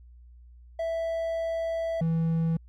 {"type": "tone pair in turn", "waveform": "triangle", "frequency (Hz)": [659.3, 163.88], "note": ["E5", "E3"], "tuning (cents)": [0, -10], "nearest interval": "2 octaves", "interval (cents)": 2410, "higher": "first", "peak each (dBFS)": [-25, -21], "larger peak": "second", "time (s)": [[0.79, 2.01], [2.01, 2.57]], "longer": "first", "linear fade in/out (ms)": 5, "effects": ["added 60 Hz sine -48 dBFS peak until 2.68 s"]}